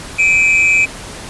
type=tone pair together; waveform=triangle; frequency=2349 / 2529 Hz; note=D7 / D#7; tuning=0 / +28 cents; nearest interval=minor second; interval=128 cents; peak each=-10 dBFS; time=0.18-0.86 s; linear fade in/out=20 ms; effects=pink hiss -30 dBFS RMS until 1.29 s + resampled to 24000 Hz

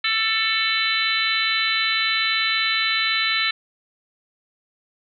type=harmonic tone with a mistuned harmonic; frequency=443.9 Hz; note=A4; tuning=15 cents sharp; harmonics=3 / 4 / 5 / 6 / 7 / 8 / 9; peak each=-28 / -26 / -24 / -30 / -29 / -30 / -24 dBFS; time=0.04-3.51 s; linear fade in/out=5 ms; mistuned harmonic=7; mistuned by=-32 cents; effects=none

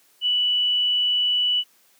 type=tone; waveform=sine; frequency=2960 Hz; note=F#7; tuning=in tune; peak=-18 dBFS; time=0.21-1.64 s; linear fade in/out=50 ms; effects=white hiss -59 dBFS RMS until 1.99 s + high-pass 200 Hz 12 dB/octave

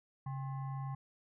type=tone with frequency modulation; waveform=sine; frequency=136 Hz; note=C#3; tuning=33 cents flat; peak=-37 dBFS; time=0.26-0.95 s; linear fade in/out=5 ms; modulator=932 Hz; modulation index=0.5; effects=none

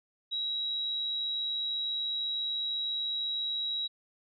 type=tone; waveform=sine; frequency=3862 Hz; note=B7; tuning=39 cents flat; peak=-30 dBFS; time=0.31-3.88 s; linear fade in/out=20 ms; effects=none

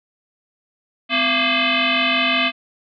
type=tone with frequency modulation; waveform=sine; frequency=255.7 Hz; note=C4; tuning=40 cents flat; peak=-15 dBFS; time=1.09-2.52 s; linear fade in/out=50 ms; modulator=466 Hz; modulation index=6.9; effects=none

